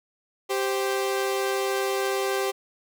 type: tone pair together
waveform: sawtooth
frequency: 391.6 / 523.3 Hz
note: G4 / C5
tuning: -2 / 0 cents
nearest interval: perfect fourth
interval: 502 cents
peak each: -21 / -26 dBFS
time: 0.49-2.52 s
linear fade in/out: 20 ms
effects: none